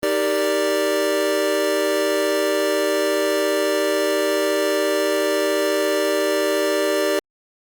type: chord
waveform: square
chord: Eb major seventh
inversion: none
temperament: equal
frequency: 311.1 / 392 / 466.2 / 587.3 Hz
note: Eb4 / G4 / Bb4 / D5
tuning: 0 / 0 / 0 / 0 cents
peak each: -27 / -23 / -28 / -22 dBFS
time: 0.03-7.19 s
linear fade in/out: 0 ms
effects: Opus 32 kbps